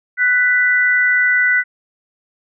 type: tone pair together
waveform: sine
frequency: 1487.1 / 1981 Hz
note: F#6 / B6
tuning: +8 / +5 cents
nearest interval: perfect fourth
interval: 497 cents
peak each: -14 dBFS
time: 0.17-1.64 s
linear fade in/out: 50 ms
effects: none